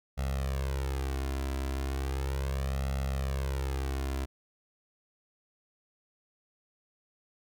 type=tone with flanger; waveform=sawtooth; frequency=67.3 Hz; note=C2; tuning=49 cents sharp; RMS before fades=-32 dBFS; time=0.17-4.26 s; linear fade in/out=20 ms; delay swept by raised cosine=1.5 to 3 ms; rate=0.36 Hz; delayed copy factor=+1; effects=none

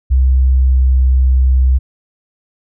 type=tone with pitch glide; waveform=sine; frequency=64.9 to 64.53 Hz; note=C2 to C2; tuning=-13 to -23 cents; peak=-7 dBFS; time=0.1-1.79 s; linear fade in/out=20 ms; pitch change=-10 cents; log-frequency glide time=0.51-0.83 s; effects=none

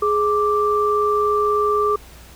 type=tone pair together; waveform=sine; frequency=418.3 / 1174.7 Hz; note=G#4 / D6; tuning=+12 / 0 cents; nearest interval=octave + tritone; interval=1788 cents; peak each=-18 dBFS; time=0.02-1.96 s; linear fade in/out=5 ms; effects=added 60 Hz sine -43 dBFS peak until 2.35 s + pink hiss -45 dBFS RMS until 2.35 s

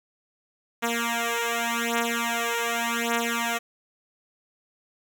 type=beating tone pair; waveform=5% pulse; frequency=233.1 / 233.96 Hz; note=A#3 / A#3; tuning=0 / +7 cents; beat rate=0.86 Hz; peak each=-16 dBFS; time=0.82-3.59 s; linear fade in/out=20 ms; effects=none

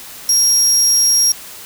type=tone; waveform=30% pulse; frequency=5610 Hz; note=F8; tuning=7 cents sharp; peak=-6 dBFS; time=0.29-1.32 s; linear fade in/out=2 ms; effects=white hiss -34 dBFS RMS until 1.65 s

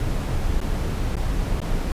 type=noise with dropouts; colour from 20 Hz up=brown; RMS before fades=-23 dBFS; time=0-1.92 s; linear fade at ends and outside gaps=1 ms; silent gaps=0.604-0.613 / 1.155-1.167 / 1.603-1.616 s; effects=resampled to 32000 Hz

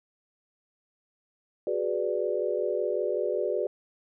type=chord; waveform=sine; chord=G# half-diminished seventh; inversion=third; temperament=equal; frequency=370 / 415.3 / 493.9 / 587.3 Hz; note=F#4 / G#4 / B4 / D5; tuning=0 / 0 / 0 / 0 cents; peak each=-31 dBFS; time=1.67-3.67 s; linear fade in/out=2 ms; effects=none

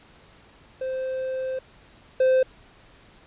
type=tone pair in turn; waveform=triangle; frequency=521 / 518.7 Hz; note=C5 / C5; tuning=-7 / -15 cents; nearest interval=unison; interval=8 cents; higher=first; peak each=-24 / -14 dBFS; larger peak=second; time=0.81-1.59 / 2.2-2.43 s; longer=first; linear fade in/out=5 ms; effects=pink hiss -53 dBFS RMS until 3.26 s + resampled to 8000 Hz

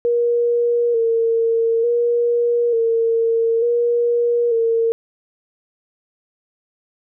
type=tone with vibrato; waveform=sine; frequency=466.2 Hz; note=A#4; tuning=in tune; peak=-14 dBFS; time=0.05-4.92 s; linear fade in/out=0 ms; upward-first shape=square; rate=0.56 Hz; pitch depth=34 cents each way; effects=none

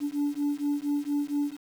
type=beating tone pair; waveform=sine; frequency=287.2 / 291.5 Hz; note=D4 / D4; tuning=-39 / -13 cents; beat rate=4.3 Hz; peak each=-27 dBFS; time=0-1.57 s; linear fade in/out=50 ms; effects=tanh soft clip ceiling -22 dBFS + 8-bit

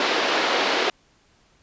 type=band-pass noise; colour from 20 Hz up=pink; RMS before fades=-22 dBFS; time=0-0.9 s; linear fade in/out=2 ms; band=330 to 4600 Hz; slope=24 dB/octave; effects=pink hiss -60 dBFS RMS until 1.62 s + resampled to 16000 Hz

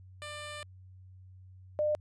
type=tone pair in turn; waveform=10% pulse / sine; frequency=595 / 602.3 Hz; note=D5 / D5; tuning=+22 / +44 cents; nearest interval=unison; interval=22 cents; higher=second; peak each=-32 / -26 dBFS; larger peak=second; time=0.22-0.63 / 1.79-1.95 s; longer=first; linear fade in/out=0 ms; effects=added 93 Hz sine -50 dBFS peak until 2 s + resampled to 22050 Hz

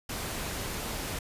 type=noise; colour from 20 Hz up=pink; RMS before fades=-35 dBFS; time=0.09-1.19 s; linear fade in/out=5 ms; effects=resampled to 32000 Hz

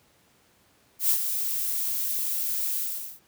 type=noise with ADSR envelope; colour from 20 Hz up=violet; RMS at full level=-20 dBFS; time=0.99-3.2 s; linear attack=110 ms; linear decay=76 ms; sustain=-8 dB; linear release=430 ms; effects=pink hiss -62 dBFS RMS until 3.27 s + high-pass 80 Hz 12 dB/octave

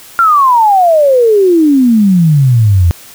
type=exponential sweep; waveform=sine; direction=down; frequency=1396.9 to 82.41 Hz; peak=-4 dBFS; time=0.19-2.91 s; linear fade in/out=0 ms; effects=white hiss -35 dBFS RMS until 3.14 s

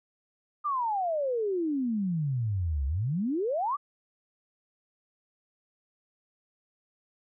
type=exponential two-way sweep; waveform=sine; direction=down then up; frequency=1224 to 65.41 to 1224 Hz; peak=-26 dBFS; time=0.64-3.77 s; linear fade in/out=20 ms; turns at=2.86 s; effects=none

